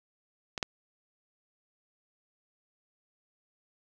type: clicks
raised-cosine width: 0.2 ms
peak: -17 / -11 dBFS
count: 2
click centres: 0.578 / 0.628 s
effects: none